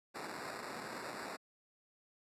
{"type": "noise with sample-and-hold", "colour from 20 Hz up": "blue", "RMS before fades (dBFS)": -44, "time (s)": [0.14, 1.37], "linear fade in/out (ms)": 20, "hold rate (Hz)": 3150, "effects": ["high-pass 200 Hz 12 dB/octave", "low-pass 11000 Hz 12 dB/octave"]}